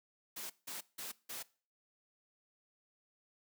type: noise bursts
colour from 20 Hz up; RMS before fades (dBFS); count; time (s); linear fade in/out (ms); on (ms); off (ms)
white; -44; 4; 0.36-1.43; 10; 140; 170
effects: noise-tail reverb RT60 0.4 s tail -21 dB re dry + high-pass 150 Hz 12 dB/octave